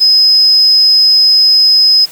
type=tone; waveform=sine; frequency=5070 Hz; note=D#8; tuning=32 cents sharp; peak=-4 dBFS; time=0-2.06 s; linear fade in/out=20 ms; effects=white hiss -34 dBFS RMS until 2.11 s